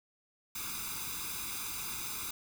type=noise with comb filter; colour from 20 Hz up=white; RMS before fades=-39 dBFS; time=0.55-2.31 s; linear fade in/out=5 ms; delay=0.81 ms; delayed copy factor=+0.95; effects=none